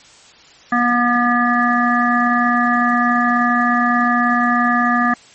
harmonic tone with a mistuned harmonic, 241 Hz, B3, 42 cents flat, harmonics 1 / 3 / 5 / 7 / 8, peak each -17 / -20 / -17 / -19 / -27 dBFS, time 0.72-5.14 s, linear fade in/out 5 ms, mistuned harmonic 7, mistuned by +18 cents, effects white hiss -45 dBFS RMS until 5.34 s + MP3 32 kbps

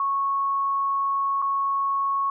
sine tone with dropouts, 1103 Hz, C#6, 9 cents flat, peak -21 dBFS, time 0-2.3 s, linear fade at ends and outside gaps 2 ms, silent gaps 1.419-1.423 s, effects none

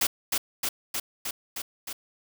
white noise with echo, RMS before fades -24 dBFS, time 0.01-0.07 s, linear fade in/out 5 ms, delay 310 ms, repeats 6, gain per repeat -2 dB, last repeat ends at 1.93 s, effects none

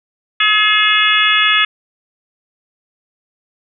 harmonic tone with a mistuned harmonic, 425.4 Hz, G#4, 42 cents sharp, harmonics 3 / 4 / 5 / 6 / 7 / 8, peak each -17 / -17 / -17 / -17 / -17 / -17 dBFS, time 0.4-1.65 s, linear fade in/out 5 ms, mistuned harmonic 7, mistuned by -58 cents, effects none

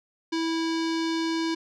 square tone with low-pass filter, 327.2 Hz, E4, 13 cents flat, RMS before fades -27 dBFS, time 0.32-1.55 s, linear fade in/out 10 ms, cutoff 4900 Hz, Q 2.2, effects none

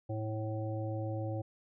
harmonic tone, 109.1 Hz, A2, 14 cents flat, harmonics 1 / 3 / 5 / 7, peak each -35 / -41 / -41 / -46 dBFS, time 0.09-1.42 s, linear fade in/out 10 ms, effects none

